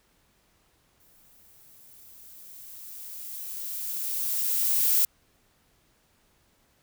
violet noise with exponential growth, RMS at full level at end -21 dBFS, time 1-5.05 s, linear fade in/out 2 ms, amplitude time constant 880 ms, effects pink hiss -66 dBFS RMS until 6.82 s

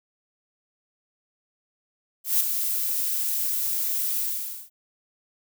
violet noise with ADSR envelope, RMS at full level -19 dBFS, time 2.24-4.7 s, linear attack 160 ms, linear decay 12 ms, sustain -7 dB, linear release 510 ms, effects none

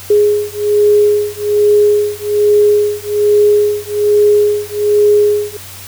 sine beating tone pair, 415.3 / 416.5 Hz, G#4 / G#4, 0 / +5 cents, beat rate 1.2 Hz, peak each -11 dBFS, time 0.1-5.57 s, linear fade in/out 5 ms, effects added 95 Hz sine -36 dBFS peak until 5.87 s + white hiss -32 dBFS RMS until 5.87 s

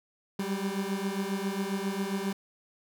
30% pulse beating tone pair, 192.3 / 199.7 Hz, G3 / G3, -33 / +32 cents, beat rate 7.4 Hz, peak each -30 dBFS, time 0.39-2.33 s, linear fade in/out 5 ms, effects none

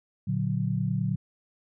sine chord, Bb augmented, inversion none, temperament equal with one note detuned, 116.54 / 145.99 / 185 Hz, Bb2 / D3 / F#3, 0 / -10 / 0 cents, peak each -29 dBFS, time 0.27-1.16 s, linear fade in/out 10 ms, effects none

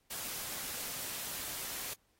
white noise with amplitude modulation, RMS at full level -39 dBFS, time 0.1-1.94 s, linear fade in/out 10 ms, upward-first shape sine, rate 219 Hz, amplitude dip 35%, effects pink hiss -74 dBFS RMS until 2.19 s + AAC 48 kbps

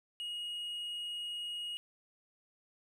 triangle tone, 2882 Hz, F#7, 46 cents flat, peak -36 dBFS, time 0.2-1.77 s, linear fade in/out 0 ms, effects none

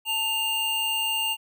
square tone pair together, 887 / 2805 Hz, A5 / F7, +14 / +7 cents, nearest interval octave + minor sixth, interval 1993 cents, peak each -33 / -25 dBFS, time 0.05-1.37 s, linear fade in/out 50 ms, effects none

